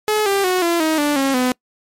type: tone with pitch steps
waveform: sawtooth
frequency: 426.5 / 395.6 / 367 / 340.5 / 315.8 / 293 / 271.8 / 252.1 Hz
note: G#4 / G4 / F#4 / F4 / D#4 / D4 / C#4 / B3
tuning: +46 / +16 / -14 / -44 / +26 / -4 / -34 / +36 cents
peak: -11 dBFS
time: 0.08-1.52 s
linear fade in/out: 0 ms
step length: 180 ms
effects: noise-tail reverb RT60 0.1 s tail -25 dB re dry + MP3 64 kbps